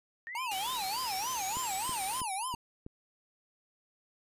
sine linear sweep, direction up, 1801 to 10790 Hz, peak -39 dBFS, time 0.27-2.48 s, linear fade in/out 0 ms
square tone with vibrato, 886 Hz, A5, 12 cents sharp, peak -35 dBFS, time 0.35-2.55 s, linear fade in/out 2 ms, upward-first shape sine, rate 3.4 Hz, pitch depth 280 cents each way
white noise, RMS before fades -40 dBFS, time 0.51-2.21 s, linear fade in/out 5 ms
click train, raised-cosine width 3 ms, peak -30 dBFS, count 5, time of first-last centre 1.57-2.864 s, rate 3.09 Hz
effects resampled to 32000 Hz

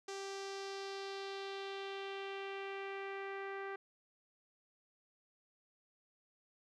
sawtooth tone with low-pass filter sweep, 392 Hz, G4, in tune, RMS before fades -44 dBFS, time 0.08-3.76 s, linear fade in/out 5 ms, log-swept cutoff 6400 to 1800 Hz, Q 2.2, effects none

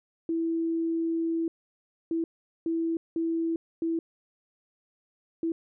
sine tone bursts at uneven times, 329.6 Hz, E4, in tune, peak -25 dBFS, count 6, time 0.29-1.48 / 2.11-2.24 / 2.66-2.97 / 3.16-3.56 / 3.82-3.99 / 5.43-5.52 s, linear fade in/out 2 ms, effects none

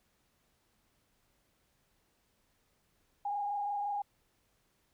sine tone with frequency modulation, 816 Hz, G#5, 31 cents flat, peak -32 dBFS, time 3.25-4.02 s, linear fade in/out 5 ms, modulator 25.8 Hz, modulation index 0.73, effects pink hiss -74 dBFS RMS until 4.93 s

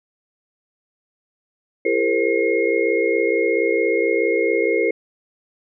sine tone cluster, 337.8 / 404.5 / 461.5 / 526 / 2148 Hz, E4 / G#4 / A#4 / C5 / C7, +42 / -46 / -17 / +9 / +45 cents, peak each -23 / -22 / -20 / -24 / -24 dBFS, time 1.85-4.91 s, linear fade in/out 5 ms, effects none

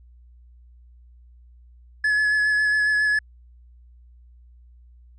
triangle tone with vibrato, 1705 Hz, G#6, 45 cents sharp, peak -16 dBFS, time 2.04-3.19 s, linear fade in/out 5 ms, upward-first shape sine, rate 7.3 Hz, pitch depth 16 cents each way, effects added 60 Hz sine -47 dBFS peak until 5.18 s + resampled to 24000 Hz

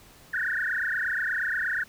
sine tone with frequency modulation, 1663 Hz, G#6, 2 cents sharp, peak -25 dBFS, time 0.33-1.84 s, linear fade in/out 10 ms, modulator 28.4 Hz, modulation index 7.3, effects pink hiss -53 dBFS RMS until 1.88 s

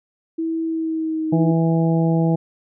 sine tone with pitch glide, 325.8 to 315.1 Hz, E4 to D#4, -20 to +22 cents, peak -20 dBFS, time 0.38-1.52 s, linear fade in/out 10 ms, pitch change -58 cents, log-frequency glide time 0.64-1.27 s
harmonic tone, 164.3 Hz, E3, 5 cents flat, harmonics 1 / 2 / 3 / 4 / 5, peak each -16 / -22 / -26 / -28 / -30 dBFS, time 1.32-2.36 s, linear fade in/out 10 ms
effects none

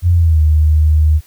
sine tone with pitch glide, 87.5 to 77.06 Hz, F2 to D#2, +4 to -16 cents, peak -7 dBFS, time 0.02-1.21 s, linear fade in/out 50 ms, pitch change -220 cents, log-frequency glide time 0.12-0.41 s, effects white hiss -48 dBFS RMS until 1.26 s

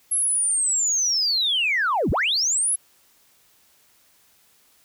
sine linear two-way sweep, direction down then up, 11175 to 34.65 to 11175 Hz, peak -18 dBFS, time 0.11-2.76 s, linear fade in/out 10 ms, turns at 2.11 s, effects tanh soft clip ceiling -14 dBFS + white hiss -59 dBFS RMS until 4.84 s

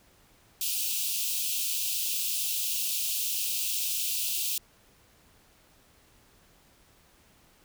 white high-pass noise, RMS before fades -30 dBFS, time 0.61-4.58 s, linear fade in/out 2 ms, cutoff 2500 Hz, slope 96 dB/octave, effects pink hiss -61 dBFS RMS until 7.64 s

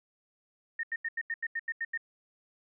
sine tone bursts, 1836 Hz, A#6, 27 cents flat, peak -30 dBFS, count 10, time 0.79-1.976 s, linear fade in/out 5 ms, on 43 ms, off 84 ms, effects none

